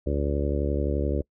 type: harmonic tone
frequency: 71.6 Hz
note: D2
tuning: 43 cents flat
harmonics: 1 / 2 / 3 / 4 / 5 / 6 / 7 / 8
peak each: -26 / -33 / -35 / -32 / -32 / -34 / -34 / -35 dBFS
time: 0.06-1.22 s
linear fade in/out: 10 ms
effects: noise-tail reverb RT60 0.1 s tail -25 dB re dry